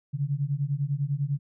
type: beating tone pair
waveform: sine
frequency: 136.7 / 146.7 Hz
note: C#3 / D3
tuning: -24 / -2 cents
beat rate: 10 Hz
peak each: -28 dBFS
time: 0.13-1.39 s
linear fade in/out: 20 ms
effects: none